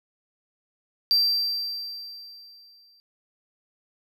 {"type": "tone with exponential decay", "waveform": "triangle", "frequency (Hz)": 4700, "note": "D8", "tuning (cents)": 1, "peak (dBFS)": -15, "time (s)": [1.11, 3], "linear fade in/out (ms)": 0, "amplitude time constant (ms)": 410, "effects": []}